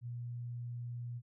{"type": "tone", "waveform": "sine", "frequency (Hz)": 120.3, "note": "B2", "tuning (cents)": -45, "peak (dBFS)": -39, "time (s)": [0.01, 1.22], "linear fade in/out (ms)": 50, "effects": []}